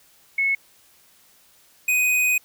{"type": "tone pair in turn", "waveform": ["sine", "square"], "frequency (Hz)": [2194, 2496], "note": ["C#7", "D#7"], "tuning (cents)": [-18, 5], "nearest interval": "major second", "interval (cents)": 223, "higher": "second", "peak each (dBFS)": -18, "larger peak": "neither", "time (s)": [[0.38, 0.55], [1.88, 2.38]], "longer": "second", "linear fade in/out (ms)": 5, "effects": ["white hiss -56 dBFS RMS until 2.44 s"]}